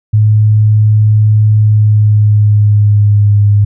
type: tone with pitch glide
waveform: sine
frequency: 107 to 102.76 Hz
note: A2 to G#2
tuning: -48 to -18 cents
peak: -4 dBFS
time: 0.13-3.65 s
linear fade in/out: 10 ms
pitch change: -70 cents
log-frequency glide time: 1.56-3.41 s
effects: none